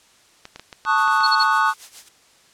clicks, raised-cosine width 0.2 ms, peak -19 dBFS, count 8, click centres 0.454 / 0.56 / 0.596 / 0.728 / 0.851 / 1.078 / 1.206 / 1.421 s
triangle chord, D# half-diminished seventh, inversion second, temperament equal, 880 / 1108.7 / 1244.5 / 1480 Hz, A5 / C#6 / D#6 / F#6, 0 / 0 / 0 / 0 cents, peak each -19 dBFS, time 0.85-1.74 s, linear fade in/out 50 ms
blue noise with tremolo, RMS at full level -34 dBFS, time 0.97-2.09 s, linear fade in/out 10 ms, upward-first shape sine, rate 7.2 Hz, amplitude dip 80%
sine tone bursts, 4368 Hz, C#8, 26 cents flat, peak -17 dBFS, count 3, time 1.23-1.437 s, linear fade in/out 10 ms, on 43 ms, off 39 ms
effects white hiss -54 dBFS RMS until 2.53 s + low-pass 8000 Hz 12 dB/octave

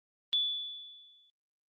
sine tone with exponential decay, 3456 Hz, A7, 32 cents flat, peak -24 dBFS, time 0.33-1.3 s, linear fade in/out 0 ms, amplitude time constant 210 ms, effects Opus 24 kbps

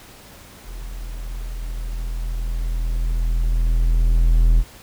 triangle tone with level ramp, 41.2 Hz, E1, in tune, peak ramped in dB -28 to -8 dBFS, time 0.64-4.64 s, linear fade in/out 50 ms, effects pink hiss -44 dBFS RMS until 4.82 s

